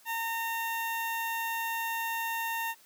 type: tone with notch filter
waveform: 10% pulse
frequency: 915 Hz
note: A#5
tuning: 32 cents flat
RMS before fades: -33 dBFS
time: 0.05-2.75 s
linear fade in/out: 50 ms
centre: 4800 Hz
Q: 0.56
effects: white hiss -59 dBFS RMS until 2.85 s + high-pass 200 Hz 12 dB/octave